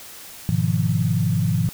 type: chord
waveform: sine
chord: F half-diminished seventh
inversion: first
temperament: equal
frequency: 103.83 / 123.47 / 155.56 / 174.61 Hz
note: Ab2 / Cb3 / Eb3 / F3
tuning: 0 / 0 / 0 / 0 cents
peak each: -23 dBFS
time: 0.49-1.69 s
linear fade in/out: 0 ms
effects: white hiss -40 dBFS RMS until 1.73 s

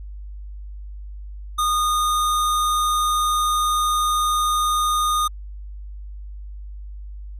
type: tone with sample-and-hold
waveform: sine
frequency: 1229 Hz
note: D#6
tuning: 22 cents flat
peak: -17 dBFS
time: 1.58-5.28 s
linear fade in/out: 10 ms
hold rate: 4900 Hz
effects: added 50 Hz sine -32 dBFS peak until 7.39 s + resampled to 32000 Hz

